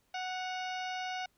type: harmonic tone with a mistuned harmonic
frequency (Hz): 740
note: F#5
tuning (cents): 0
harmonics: 1 / 2 / 3 / 4 / 5 / 6 / 7 / 8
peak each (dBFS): -37 / -43 / -44 / -46 / -50 / -54 / -52 / -54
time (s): 0.14-1.26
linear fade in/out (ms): 5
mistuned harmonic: 4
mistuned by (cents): -55
effects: pink hiss -73 dBFS RMS until 1.37 s